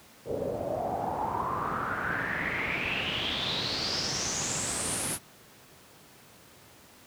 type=noise with low-pass filter sweep; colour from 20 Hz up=pink; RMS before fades=-31 dBFS; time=0.25-5.19 s; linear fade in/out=50 ms; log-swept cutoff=480 to 11000 Hz; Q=6.9; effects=pink hiss -54 dBFS RMS until 7.06 s + high-pass 100 Hz 12 dB/octave